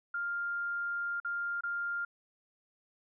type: tone with dropouts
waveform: sine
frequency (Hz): 1400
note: F6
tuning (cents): +4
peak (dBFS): -32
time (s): 0.14-2.05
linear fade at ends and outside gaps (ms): 5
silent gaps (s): 1.201-1.247 / 1.609-1.635
effects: none